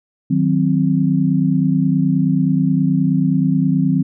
sine chord, C diminished, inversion first, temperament equal, 155.56 / 185 / 261.6 Hz, Eb3 / Gb3 / C4, 0 / 0 / 0 cents, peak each -17 dBFS, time 0.3-4.03 s, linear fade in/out 10 ms, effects none

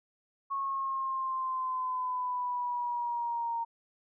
sine exponential sweep, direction down, 1100 to 924 Hz, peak -30 dBFS, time 0.5-3.65 s, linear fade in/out 20 ms, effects none

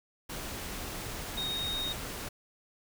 sine tone in noise, 3729 Hz, A#7, in tune, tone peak -32 dBFS, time 1.37-1.93 s, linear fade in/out 10 ms, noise pink, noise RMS -39 dBFS, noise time 0.29-2.29 s, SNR +4 dB, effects none

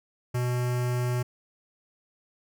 square tone with notch filter, 123.47 Hz, B2, in tune, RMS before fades -27 dBFS, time 0.34-1.23 s, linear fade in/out 10 ms, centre 3700 Hz, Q 1.9, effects none

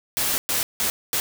white noise bursts at uneven times, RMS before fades -23 dBFS, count 4, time 0.17-0.38 / 0.49-0.63 / 0.8-0.9 / 1.13-1.2 s, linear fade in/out 0 ms, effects none

